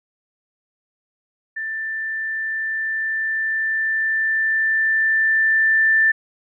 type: tone with level ramp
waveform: sine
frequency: 1774 Hz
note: A6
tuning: 14 cents sharp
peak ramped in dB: -24 to -12 dBFS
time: 1.56-6.12 s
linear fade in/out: 10 ms
effects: none